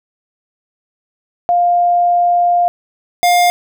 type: tone pair in turn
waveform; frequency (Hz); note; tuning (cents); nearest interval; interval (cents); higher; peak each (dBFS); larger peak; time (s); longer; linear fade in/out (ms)
sine / square; 702 / 706.9; F5 / F5; +9 / +21; unison; 12; second; -9; neither; 1.49-2.68 / 3.23-3.5; first; 0
effects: none